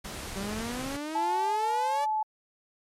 pink noise, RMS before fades -38 dBFS, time 0.04-0.97 s, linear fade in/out 10 ms
sawtooth exponential sweep, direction up, 190.1 to 587.3 Hz, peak -29 dBFS, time 0.35-2.06 s, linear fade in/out 20 ms
sine tone with pitch glide, 872 to 864 Hz, A5 to A5, -16 to -32 cents, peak -25 dBFS, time 1.15-2.23 s, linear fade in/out 5 ms, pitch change -16 cents, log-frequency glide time 1.38-1.57 s
effects low-pass 11000 Hz 12 dB/octave + MP3 64 kbps

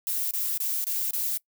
violet noise bursts, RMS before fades -28 dBFS, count 5, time 0.07-1.374 s, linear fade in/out 0 ms, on 240 ms, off 26 ms, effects noise-tail reverb RT60 0.1 s tail -22 dB re dry

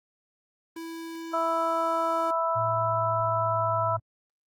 square tone, 329.6 Hz, E4, in tune, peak -36 dBFS, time 0.76-2.31 s, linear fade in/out 5 ms
harmonic tone, 329.6 Hz, E4, in tune, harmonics 2 / 3 / 4, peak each -28 / -28 / -28 dBFS, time 1.33-3.97 s, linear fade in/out 10 ms
sine tone with pitch glide, 113.5 to 109.7 Hz, A#2 to A2, -46 to -5 cents, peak -32 dBFS, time 2.55-4 s, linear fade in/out 20 ms, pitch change -59 cents, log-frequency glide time 2.68-3.86 s
effects Opus 24 kbps

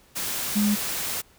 sine tone in noise, 207.7 Hz, G#3, in tune, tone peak -19 dBFS, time 0.55-0.76 s, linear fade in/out 20 ms, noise white, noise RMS -29 dBFS, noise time 0.15-1.22 s, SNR +7 dB, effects pink hiss -57 dBFS RMS until 1.38 s

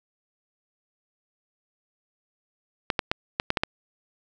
clicks, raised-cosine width 0.3 ms, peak -6 dBFS, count 7, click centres 2.902 / 2.992 / 3.115 / 3.399 / 3.504 / 3.572 / 3.635 s, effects none

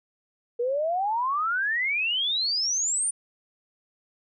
sine exponential sweep, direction up, 466.2 to 9397 Hz, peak -23 dBFS, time 0.59-3.11 s, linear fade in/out 10 ms, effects none

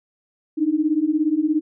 sine beating tone pair, 297.2 / 314.2 Hz, D4 / D#4, +21 / +17 cents, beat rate 17 Hz, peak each -21 / -19 dBFS, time 0.57-1.61 s, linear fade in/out 20 ms, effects none

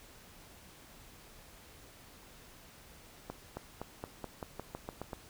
accelerating click train, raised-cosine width 1 ms, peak -25 dBFS, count 11, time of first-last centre 3.3-5.132 s, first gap 270 ms, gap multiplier 0.91, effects pink hiss -56 dBFS RMS until 5.29 s

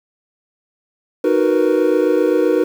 triangle chord, B major seventh, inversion first, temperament equal, 311.1 / 370 / 466.2 / 493.9 Hz, D#4 / F#4 / A#4 / B4, 0 / 0 / 0 / 0 cents, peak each -16 dBFS, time 1.24-2.64 s, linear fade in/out 5 ms, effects 7-bit

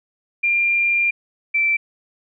sine tone pair in turn, 2391 / 2335 Hz, D7 / D7, +30 / -11 cents, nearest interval unison, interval 41 cents, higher first, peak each -15 dBFS, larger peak neither, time 0.43-1.11 / 1.54-1.77 s, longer first, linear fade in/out 10 ms, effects none

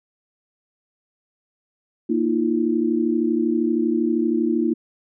sine chord, Bb suspended fourth, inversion none, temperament equal with one note detuned, 233.1 / 311.1 / 343.8 Hz, Bb3 / Eb4 / F4, 0 / 0 / -27 cents, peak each -22 dBFS, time 2.09-4.74 s, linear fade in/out 10 ms, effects none

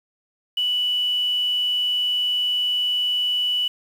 sine tone with quantisation, 2960 Hz, F#7, in tune, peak -19 dBFS, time 0.57-3.68 s, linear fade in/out 5 ms, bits 7, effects none

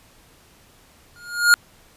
square tone with exponential growth, 1423 Hz, F6, 32 cents sharp, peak -8 dBFS, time 1.16-1.54 s, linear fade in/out 0 ms, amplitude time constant 82 ms, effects pink hiss -53 dBFS RMS until 1.96 s + resampled to 32000 Hz

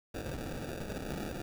blue noise with sample-and-hold, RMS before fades -39 dBFS, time 0.14-1.42 s, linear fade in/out 5 ms, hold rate 1050 Hz, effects none

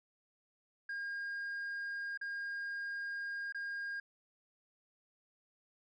sine tone with dropouts, 1618 Hz, G#6, 46 cents flat, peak -35 dBFS, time 0.89-4 s, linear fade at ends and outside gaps 5 ms, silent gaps 2.175-2.212 / 3.524-3.546 s, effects tanh soft clip ceiling -37 dBFS

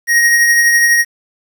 square tone with tremolo, 1878 Hz, A#6, 12 cents sharp, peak -7 dBFS, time 0.07-1.05 s, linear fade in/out 50 ms, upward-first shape triangle, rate 12 Hz, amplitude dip 35%, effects 7-bit

